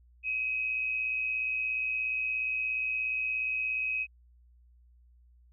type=tone with amplitude modulation; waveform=sine; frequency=2537 Hz; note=D#7; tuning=33 cents sharp; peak=-26 dBFS; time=0.23-4.07 s; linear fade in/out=50 ms; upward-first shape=sine; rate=117 Hz; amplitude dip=55%; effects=added 60 Hz sine -57 dBFS peak until 5.52 s